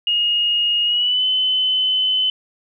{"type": "tone with pitch glide", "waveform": "sine", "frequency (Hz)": [2863, 3033], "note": ["F7", "F#7"], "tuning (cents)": [42, 42], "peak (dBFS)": -15, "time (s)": [0.07, 2.3], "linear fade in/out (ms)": 2, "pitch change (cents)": 100, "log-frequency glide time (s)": [0.84, 1.25], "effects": []}